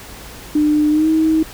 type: tone with pitch glide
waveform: sine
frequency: 300.4 to 317.2 Hz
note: D4 to D#4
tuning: +39 to +33 cents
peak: -11 dBFS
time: 0.55-1.43 s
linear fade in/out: 5 ms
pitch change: +94 cents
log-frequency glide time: 0.9-1.08 s
effects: added 54 Hz sine -41 dBFS peak until 1.53 s + pink hiss -36 dBFS RMS until 1.53 s